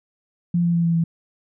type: tone with pitch steps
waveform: sine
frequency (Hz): 173.1 / 171.31 / 169.54 / 167.78 / 166.05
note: F3 / F3 / E3 / E3 / E3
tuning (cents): -15 / -33 / +49 / +31 / +13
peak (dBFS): -16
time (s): 0.54-1.04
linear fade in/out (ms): 5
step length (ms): 100
effects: none